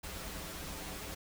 pink noise with comb filter, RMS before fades -43 dBFS, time 0.03-1.15 s, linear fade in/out 10 ms, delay 8.5 ms, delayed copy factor -0.85, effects none

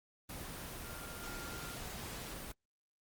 sine tone in noise, 1396.9 Hz, F6, in tune, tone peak -50 dBFS, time 0.84-1.75 s, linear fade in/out 5 ms, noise pink, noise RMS -45 dBFS, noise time 0.29-2.52 s, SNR -8 dB, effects Opus 24 kbps

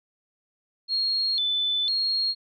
sine tone with vibrato, 3870 Hz, B7, 36 cents flat, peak -22 dBFS, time 0.88-2.35 s, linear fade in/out 50 ms, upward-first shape square, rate 1 Hz, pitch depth 170 cents each way, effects none

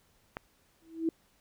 click, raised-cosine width 0.5 ms, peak -21 dBFS, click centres 0.369 s
sine tone with exponential growth, 326.3 Hz, E4, 18 cents flat, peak -23 dBFS, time 0.82-1.09 s, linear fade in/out 2 ms, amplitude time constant 58 ms
effects pink hiss -68 dBFS RMS until 1.4 s

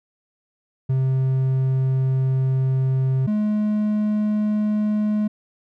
triangle tone pair in turn, 131.8 / 211.4 Hz, C3 / G#3, +13 / +31 cents, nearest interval minor sixth, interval 818 cents, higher second, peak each -15 / -16 dBFS, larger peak first, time 0.89-3.27 / 3.27-5.28 s, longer first, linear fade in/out 10 ms, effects none

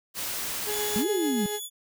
white noise, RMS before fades -32 dBFS, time 0.14-1.05 s, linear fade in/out 50 ms
35% pulse tone with tremolo, 418.6 Hz, G#4, 14 cents sharp, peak -27 dBFS, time 0.65-1.6 s, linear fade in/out 50 ms, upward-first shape sine, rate 6.9 Hz, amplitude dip 35%
10% pulse tone with vibrato, 3416 Hz, G#7, 48 cents sharp, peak -27 dBFS, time 0.69-1.7 s, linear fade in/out 50 ms, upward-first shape sine, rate 4.3 Hz, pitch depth 11 cents each way
sine exponential two-way sweep, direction up then down, 191.7 to 440 to 191.7 Hz, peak -24 dBFS, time 0.96-1.46 s, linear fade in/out 0 ms, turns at 1.09 s
effects none

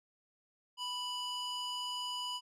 square tone with band-pass filter, 987.8 Hz, B5, in tune, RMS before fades -39 dBFS, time 0.77-2.41 s, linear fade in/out 50 ms, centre 3600 Hz, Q 1.2, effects resampled to 32000 Hz

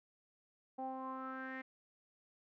sawtooth tone with low-pass filter sweep, 261.9 Hz, C4, 2 cents sharp, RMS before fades -44 dBFS, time 0.78-1.62 s, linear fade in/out 10 ms, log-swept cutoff 730 to 2000 Hz, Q 7.1, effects none

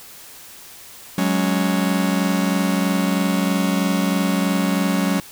45% pulse chord, F# suspended second, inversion none, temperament just, 185 / 208.1 / 277.5 Hz, F#3 / G#3 / C#4, 0 / +4 / +2 cents, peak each -20 / -23 / -23 dBFS, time 1.18-5.2 s, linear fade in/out 2 ms, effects white hiss -41 dBFS RMS until 5.31 s

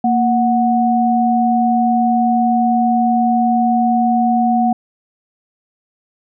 sine tone pair together, 232.1 / 737 Hz, A#3 / F#5, -7 / -7 cents, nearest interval octave + minor sixth, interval 2000 cents, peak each -14 dBFS, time 0.04-4.73 s, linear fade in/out 5 ms, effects none

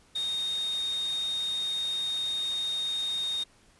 sine tone in noise, 3700 Hz, A#7, 14 cents flat, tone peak -28 dBFS, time 0.15-3.44 s, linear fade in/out 10 ms, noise white, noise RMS -43 dBFS, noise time 0.15-3.44 s, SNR +12 dB, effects pink hiss -61 dBFS RMS until 3.79 s + resampled to 24000 Hz

